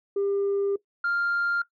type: tone pair in turn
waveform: sine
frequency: 398.8 / 1397.2 Hz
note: G4 / F6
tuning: +30 / 0 cents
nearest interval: octave + minor seventh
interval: 2170 cents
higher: second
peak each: -21 dBFS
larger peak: neither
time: 0.16-0.76 / 1.04-1.62 s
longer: first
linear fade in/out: 5 ms
effects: noise-tail reverb RT60 0.1 s tail -18 dB re dry + tanh soft clip ceiling -20 dBFS